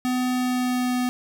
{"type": "tone with pitch glide", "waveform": "square", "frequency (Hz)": [251.7, 249.2], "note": ["B3", "B3"], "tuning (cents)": [33, 16], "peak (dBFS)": -22, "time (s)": [0.05, 1.09], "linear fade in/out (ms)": 0, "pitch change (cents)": -17, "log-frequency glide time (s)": [0.32, 0.96], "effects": []}